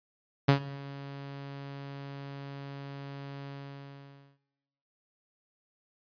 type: tone with ADSR envelope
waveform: sawtooth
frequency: 139.5 Hz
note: C#3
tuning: 11 cents sharp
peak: -13 dBFS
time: 0.48-4.38 s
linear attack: 10 ms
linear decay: 100 ms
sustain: -23 dB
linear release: 910 ms
effects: noise-tail reverb RT60 1.0 s tail -17 dB re dry + resampled to 11025 Hz